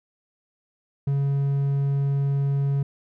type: tone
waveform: triangle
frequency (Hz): 139.5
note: C#3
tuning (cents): +11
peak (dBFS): -18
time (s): 1.07-2.83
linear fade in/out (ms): 5
effects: none